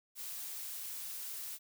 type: noise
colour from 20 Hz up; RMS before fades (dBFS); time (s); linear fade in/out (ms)
blue; -43; 0.15-1.59; 50
effects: none